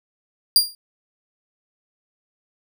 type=tone with exponential decay; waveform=sawtooth; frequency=4787 Hz; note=D8; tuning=32 cents sharp; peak=-5 dBFS; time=0.56-0.75 s; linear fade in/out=1 ms; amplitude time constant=41 ms; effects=none